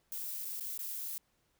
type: noise with dropouts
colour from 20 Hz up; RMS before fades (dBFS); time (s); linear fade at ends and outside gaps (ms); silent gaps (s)
violet; -40; 0.12-1.18; 0; 0.448-0.453 / 0.598-0.607 / 0.776-0.791
effects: pink hiss -75 dBFS RMS until 1.59 s